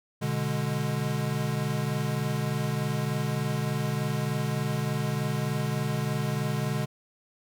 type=chord; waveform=square; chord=G# diminished; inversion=first; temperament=equal; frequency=123.47 / 146.83 / 207.7 Hz; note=B2 / D3 / G#3; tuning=0 / 0 / 0 cents; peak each=-32 / -30 / -34 dBFS; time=0.21-6.86 s; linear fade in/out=20 ms; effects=none